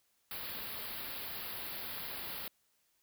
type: band-stop noise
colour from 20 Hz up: white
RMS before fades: -42 dBFS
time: 0.31-2.48 s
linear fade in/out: 2 ms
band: 4900 to 11000 Hz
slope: 96 dB/octave
effects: white hiss -75 dBFS RMS until 3.02 s